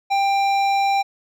triangle tone with hard clipping, 791 Hz, G5, 15 cents sharp, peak -18 dBFS, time 0.1-1.03 s, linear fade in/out 20 ms, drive 16 dB, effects none

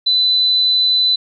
sine tone, 4004 Hz, B7, 23 cents sharp, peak -11 dBFS, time 0.06-1.16 s, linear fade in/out 10 ms, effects none

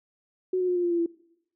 sine tone with pitch steps, 370 / 364.3 / 358.6 / 353.1 / 347.6 / 342.2 / 336.9 Hz, F#4 / F#4 / F4 / F4 / F4 / F4 / E4, 0 / -27 / +46 / +19 / -8 / -35 / +38 cents, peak -22 dBFS, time 0.53-1.062 s, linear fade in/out 5 ms, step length 76 ms, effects noise-tail reverb RT60 0.8 s tail -21 dB re dry

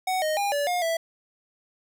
square tone with pitch steps, 746 / 620 / 808 / 576 / 713 / 660 Hz, F#5 / D#5 / G#5 / D5 / F5 / E5, +14 / -6 / -48 / -34 / +36 / +2 cents, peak -24 dBFS, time 0.07-0.97 s, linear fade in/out 5 ms, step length 150 ms, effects none

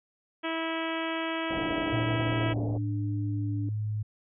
harmonic tone, 325.9 Hz, E4, 20 cents flat, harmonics 1 / 2 / 3 / 4 / 5 / 6 / 7 / 8 / 9 / 10, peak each -33 / -36 / -38 / -39 / -40 / -41 / -41 / -42 / -43 / -43 dBFS, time 0.43-2.54 s, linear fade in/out 20 ms
white low-pass noise, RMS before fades -37 dBFS, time 1.5-2.78 s, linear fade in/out 5 ms, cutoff 730 Hz, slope 48 dB/octave
sine tone with vibrato, 293.7 Hz, D4, in tune, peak -34 dBFS, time 1.57-3.69 s, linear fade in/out 2 ms, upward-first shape sine, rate 0.82 Hz, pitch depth 15 cents each way
sine tone with pitch glide, 116.1 to 106.46 Hz, A#2 to G#2, -7 to +43 cents, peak -28 dBFS, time 1.92-4.03 s, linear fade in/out 10 ms, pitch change -150 cents, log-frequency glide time 2.31-2.99 s
effects none

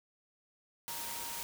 sine tone in noise, 934 Hz, A#5, 3 cents sharp, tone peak -47 dBFS, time 0.88-1.43 s, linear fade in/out 0 ms, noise white, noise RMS -41 dBFS, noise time 0.88-1.43 s, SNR -9 dB, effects none

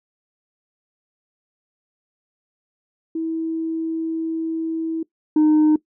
sine tone pair in turn, 324.5 / 306.9 Hz, E4 / D#4, -27 / -24 cents, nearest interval minor second, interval 97 cents, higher first, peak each -21 / -9 dBFS, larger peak second, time 3.15-5.03 / 5.36-5.76 s, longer first, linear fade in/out 5 ms, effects noise-tail reverb RT60 0.1 s tail -20 dB re dry + tanh soft clip ceiling -11 dBFS

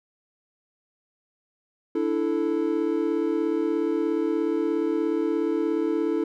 triangle chord, D suspended second, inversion none, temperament equal with one note detuned, 293.7 / 330.6 / 440 Hz, D4 / E4 / A4, 0 / +5 / 0 cents, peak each -26 / -23 / -25 dBFS, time 1.95-6.24 s, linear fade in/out 5 ms, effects none

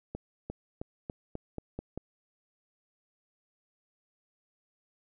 accelerating click train, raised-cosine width 2 ms, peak -23 dBFS, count 8, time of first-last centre 0.15-1.976 s, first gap 350 ms, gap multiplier 0.9, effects none

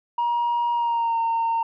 sine tone with pitch glide, 950 to 916.1 Hz, A#5 to A#5, +33 to -30 cents, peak -18 dBFS, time 0.18-1.63 s, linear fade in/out 5 ms, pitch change -63 cents, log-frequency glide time 0.73-1.18 s, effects tanh soft clip ceiling -18 dBFS

